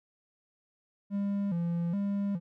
triangle tone with vibrato, 185 Hz, F#3, in tune, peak -26 dBFS, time 1.1-2.4 s, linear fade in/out 50 ms, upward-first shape square, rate 1.2 Hz, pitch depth 140 cents each way, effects none

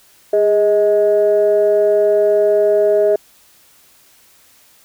sine tone pair together, 410.9 / 631 Hz, G#4 / D#5, -18 / +24 cents, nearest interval perfect fifth, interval 742 cents, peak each -12 dBFS, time 0.33-3.16 s, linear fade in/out 5 ms, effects tanh soft clip ceiling -4 dBFS + white hiss -50 dBFS RMS until 4.84 s

